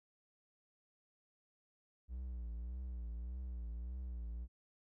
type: tone with vibrato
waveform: triangle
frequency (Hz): 60.1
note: B1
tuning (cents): -46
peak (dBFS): -39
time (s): 2.08-4.48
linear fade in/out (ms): 50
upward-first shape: triangle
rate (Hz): 1.7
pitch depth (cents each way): 110
effects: none

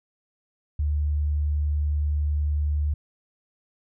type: tone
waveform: sine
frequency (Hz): 74.1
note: D2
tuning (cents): +16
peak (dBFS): -21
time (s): 0.79-2.94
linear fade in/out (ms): 5
effects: none

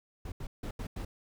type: noise bursts at uneven times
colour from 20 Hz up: brown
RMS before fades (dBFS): -38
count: 5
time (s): 0.25-0.32 / 0.4-0.47 / 0.63-0.71 / 0.79-0.87 / 0.96-1.05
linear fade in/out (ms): 5
effects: none

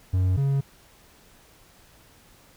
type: tone pair in turn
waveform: triangle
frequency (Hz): 92.5 / 138.07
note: F#2 / C#3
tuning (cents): 0 / -7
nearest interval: perfect fifth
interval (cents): 693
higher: second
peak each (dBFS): -17 / -18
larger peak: first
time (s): 0.13-0.37 / 0.37-0.61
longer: neither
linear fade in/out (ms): 10
effects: pink hiss -55 dBFS RMS until 2.56 s

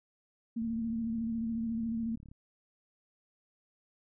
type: tone with vibrato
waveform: sine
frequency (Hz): 227.7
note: A#3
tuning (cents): -40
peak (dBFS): -31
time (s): 0.56-2.16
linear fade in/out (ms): 10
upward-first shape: sine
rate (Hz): 14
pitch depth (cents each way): 39
type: click train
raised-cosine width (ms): 5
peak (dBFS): -39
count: 61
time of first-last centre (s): 0.62-2.315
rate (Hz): 35.4
effects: none

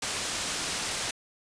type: low-pass noise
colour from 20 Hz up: white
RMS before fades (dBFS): -32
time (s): 0.02-1.11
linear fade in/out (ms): 5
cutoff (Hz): 8000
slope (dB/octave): 12
effects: resampled to 22050 Hz

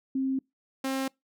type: tone pair in turn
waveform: sine / sawtooth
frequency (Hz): 265.8 / 266.8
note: C4 / C4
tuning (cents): +27 / +34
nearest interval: unison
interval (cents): 7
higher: second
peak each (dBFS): -25 / -24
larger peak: second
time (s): 0.15-0.39 / 0.84-1.08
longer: neither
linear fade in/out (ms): 5
effects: noise-tail reverb RT60 0.2 s tail -26 dB re dry

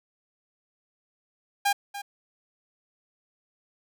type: tone with echo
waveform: sawtooth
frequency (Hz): 806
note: G5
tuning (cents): +48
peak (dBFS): -17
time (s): 1.65-1.73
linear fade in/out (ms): 10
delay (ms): 290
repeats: 1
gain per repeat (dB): -13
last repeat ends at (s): 2.02
effects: none

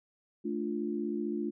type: chord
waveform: sine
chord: D minor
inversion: second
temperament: equal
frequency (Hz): 220 / 293.7 / 349.2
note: A3 / D4 / F4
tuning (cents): 0 / 0 / 0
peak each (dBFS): -35 / -36 / -35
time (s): 0.44-1.51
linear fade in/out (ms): 20
effects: none

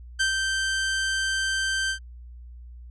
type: tone with ADSR envelope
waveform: sawtooth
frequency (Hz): 1560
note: G6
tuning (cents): -9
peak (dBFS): -16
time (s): 0.19-1.99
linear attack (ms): 17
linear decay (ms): 110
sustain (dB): -4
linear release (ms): 90
effects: added 60 Hz sine -40 dBFS peak until 2.9 s + resampled to 22050 Hz

